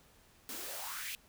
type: noise with high-pass filter sweep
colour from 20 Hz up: white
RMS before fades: -42 dBFS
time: 0.49-1.15 s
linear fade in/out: 0 ms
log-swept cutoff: 220 to 2700 Hz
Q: 4.4
effects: pink hiss -64 dBFS RMS until 1.28 s